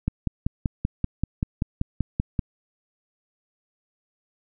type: click train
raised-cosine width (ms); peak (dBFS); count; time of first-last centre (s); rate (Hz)
5; -10; 13; 0.08-2.392; 5.19
effects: none